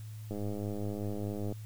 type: click train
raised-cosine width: 2 ms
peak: -25 dBFS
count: 126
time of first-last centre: 0.31-1.524 s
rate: 103 Hz
effects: added 108 Hz sine -41 dBFS peak until 1.65 s + white hiss -59 dBFS RMS until 1.65 s